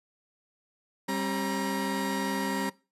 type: tone cluster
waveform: 30% pulse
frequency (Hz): 197.2 / 269.5 / 943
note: G3 / C#4 / A#5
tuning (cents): +11 / -49 / +20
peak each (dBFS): -30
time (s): 1.08-2.7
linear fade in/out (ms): 10
effects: noise-tail reverb RT60 0.3 s tail -21 dB re dry + resampled to 32000 Hz